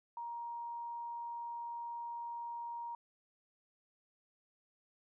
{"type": "tone", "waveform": "sine", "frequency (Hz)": 941, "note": "A#5", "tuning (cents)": 16, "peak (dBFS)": -40, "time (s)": [0.17, 2.95], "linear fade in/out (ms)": 2, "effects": []}